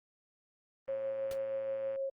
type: tone with tremolo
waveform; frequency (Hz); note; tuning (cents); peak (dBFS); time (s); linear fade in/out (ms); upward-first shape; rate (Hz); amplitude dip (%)
sine; 542; C#5; -39; -32; 0.88-2.1; 10; sine; 6.3; 30
type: click train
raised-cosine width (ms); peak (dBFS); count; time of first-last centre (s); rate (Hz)
0.5; -39; 124; 0.88-1.959; 114
type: noise with exponential decay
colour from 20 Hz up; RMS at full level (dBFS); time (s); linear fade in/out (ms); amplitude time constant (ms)
pink; -42; 1.31-1.39; 2; 17
effects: Opus 32 kbps